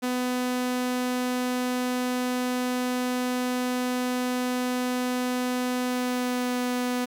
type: tone with pitch glide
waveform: sawtooth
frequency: 250 to 248.1 Hz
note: B3 to B3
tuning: +21 to +8 cents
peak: -21 dBFS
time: 0.02-7.06 s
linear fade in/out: 20 ms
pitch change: -13 cents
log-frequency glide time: 5.87-6.59 s
effects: 9-bit